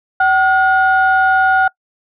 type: tone pair together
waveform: sine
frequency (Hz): 761 / 1437.4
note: F#5 / F6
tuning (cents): +48 / +49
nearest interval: major seventh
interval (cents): 1101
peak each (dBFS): -11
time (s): 0.2-1.68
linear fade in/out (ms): 5
effects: noise-tail reverb RT60 0.1 s tail -25 dB re dry + tanh soft clip ceiling -3 dBFS